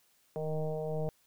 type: tone with frequency modulation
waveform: sine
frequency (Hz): 311.1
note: D#4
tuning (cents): 0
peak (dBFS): -31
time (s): 0.36-1.09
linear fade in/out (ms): 0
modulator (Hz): 155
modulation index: 2.3
effects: white hiss -69 dBFS RMS until 1.26 s